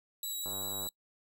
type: tone with vibrato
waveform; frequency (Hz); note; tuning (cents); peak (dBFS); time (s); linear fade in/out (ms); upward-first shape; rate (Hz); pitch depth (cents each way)
10% pulse; 3899; B7; -23; -29; 0.23-0.89; 2; sine; 5.1; 15
type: click train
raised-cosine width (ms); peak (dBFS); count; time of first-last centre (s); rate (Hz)
1; -31; 41; 0.46-0.87; 97.6
effects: noise-tail reverb RT60 0.1 s tail -22 dB re dry